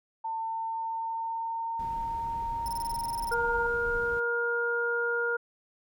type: tone with pitch glide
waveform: sine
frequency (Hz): 898 to 925.9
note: A5 to A#5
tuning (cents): +35 to -12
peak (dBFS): -30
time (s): 0.24-3.67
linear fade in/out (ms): 10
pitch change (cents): +53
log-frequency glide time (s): 0.4-2.71
type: noise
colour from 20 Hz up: brown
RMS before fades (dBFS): -42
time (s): 1.79-4.2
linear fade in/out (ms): 5
type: tone bursts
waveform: 5% pulse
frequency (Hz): 5330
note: E8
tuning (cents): +18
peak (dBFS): -32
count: 15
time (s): 2.66-3.339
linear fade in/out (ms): 0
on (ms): 21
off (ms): 26
type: harmonic tone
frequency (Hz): 472.4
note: A#4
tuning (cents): +23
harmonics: 1 / 2 / 3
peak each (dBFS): -30 / -39 / -28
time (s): 3.31-5.37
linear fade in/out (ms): 10
effects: none